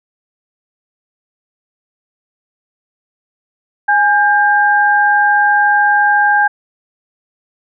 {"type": "tone pair together", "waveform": "sine", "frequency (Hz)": [828, 1594.1], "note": ["G#5", "G6"], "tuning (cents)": [-5, 29], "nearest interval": "major seventh", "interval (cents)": 1134, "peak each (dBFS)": -11, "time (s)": [3.88, 6.48], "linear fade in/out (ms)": 10, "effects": []}